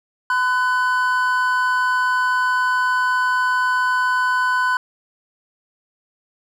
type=tone pair together; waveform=triangle; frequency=1012 / 1495.4 Hz; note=B5 / F#6; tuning=+42 / +18 cents; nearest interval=perfect fifth; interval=676 cents; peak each=-17 dBFS; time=0.3-4.77 s; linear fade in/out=2 ms; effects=none